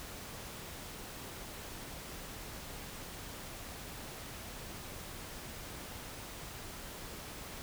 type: silence
effects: pink hiss -46 dBFS RMS until 7.62 s